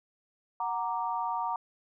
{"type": "chord", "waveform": "sine", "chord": "Gb augmented", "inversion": "none", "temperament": "equal", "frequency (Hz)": [740, 932.3, 1174.7], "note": ["Gb5", "Bb5", "D6"], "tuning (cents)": [0, 0, 0], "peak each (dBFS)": [-35, -31, -36], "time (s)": [0.6, 1.56], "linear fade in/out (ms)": 2, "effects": []}